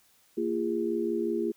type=tone cluster; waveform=sine; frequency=230.1 / 341.8 / 407.3 Hz; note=A#3 / F4 / G#4; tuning=-22 / -37 / -34 cents; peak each=-33 / -29 / -31 dBFS; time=0.37-1.52 s; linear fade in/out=10 ms; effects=white hiss -64 dBFS RMS until 1.56 s